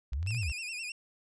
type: linear two-way sweep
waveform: sine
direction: up then down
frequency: 58 to 123.47 to 58 Hz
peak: -30 dBFS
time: 0.12-0.52 s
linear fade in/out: 5 ms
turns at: 0.37 s
type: clicks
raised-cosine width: 0.2 ms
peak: -34 dBFS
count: 7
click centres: 0.133 / 0.229 / 0.264 / 0.307 / 0.347 / 0.432 / 0.498 s
type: tone with vibrato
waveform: sawtooth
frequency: 2575 Hz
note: E7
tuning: 41 cents flat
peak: -33 dBFS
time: 0.27-0.92 s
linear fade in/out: 2 ms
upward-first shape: sine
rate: 9.7 Hz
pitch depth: 110 cents each way
effects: resampled to 22050 Hz